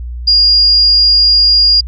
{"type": "tone", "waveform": "sine", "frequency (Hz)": 4838, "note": "D#8", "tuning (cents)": -49, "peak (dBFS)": -5, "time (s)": [0.27, 1.81], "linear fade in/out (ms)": 10, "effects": ["added 60 Hz sine -20 dBFS peak until 1.87 s"]}